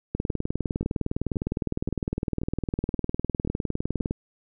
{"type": "two click trains", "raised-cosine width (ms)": 3, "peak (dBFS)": [-13, -21], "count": [79, 8], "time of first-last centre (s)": [[0.15, 4.109], [0.3, 4.004]], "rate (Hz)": [19.7, 1.89], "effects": []}